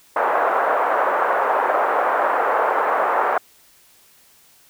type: band-pass noise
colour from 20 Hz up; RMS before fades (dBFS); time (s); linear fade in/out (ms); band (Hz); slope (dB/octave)
pink; -19; 0.16-3.38; 5; 530 to 1400; 24
effects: white hiss -53 dBFS RMS until 4.69 s